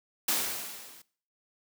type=noise with level ramp; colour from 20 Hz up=white; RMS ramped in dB=-26 to -53 dBFS; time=0.28-1.02 s; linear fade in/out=5 ms; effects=noise-tail reverb RT60 0.5 s tail -21 dB re dry + high-pass 150 Hz 12 dB/octave